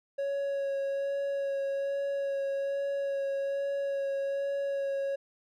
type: tone with vibrato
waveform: triangle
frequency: 554.4 Hz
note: C#5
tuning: in tune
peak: -27 dBFS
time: 0.18-5.16 s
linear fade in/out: 10 ms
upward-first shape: sine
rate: 1.2 Hz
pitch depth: 13 cents each way
effects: none